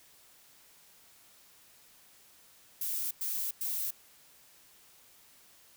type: noise bursts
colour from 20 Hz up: violet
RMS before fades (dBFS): -34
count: 3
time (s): 2.81-3.908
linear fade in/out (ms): 5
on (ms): 300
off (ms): 99
effects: white hiss -60 dBFS RMS until 5.76 s